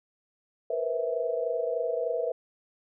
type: tone cluster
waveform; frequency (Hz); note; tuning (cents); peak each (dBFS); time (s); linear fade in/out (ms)
sine; 469.7 / 493.1 / 523 / 655; A#4 / B4 / C5 / E5; +13 / -3 / -1 / -11; -32 / -31 / -36 / -31; 0.7-2.32; 5
effects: none